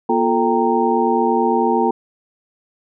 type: tone cluster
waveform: sine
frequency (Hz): 238.8 / 351.9 / 440.7 / 788 / 925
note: A#3 / F4 / A4 / G5 / A#5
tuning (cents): +42 / +13 / +3 / +9 / -14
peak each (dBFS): -20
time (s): 0.09-1.91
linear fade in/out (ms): 5
effects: none